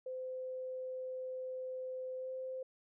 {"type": "tone with pitch glide", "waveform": "sine", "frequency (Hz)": [514, 518.8], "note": ["C5", "C5"], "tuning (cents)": [-31, -15], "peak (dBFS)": -39, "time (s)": [0.06, 2.63], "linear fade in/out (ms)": 5, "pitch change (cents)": 16, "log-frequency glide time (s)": [2.17, 2.3], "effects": []}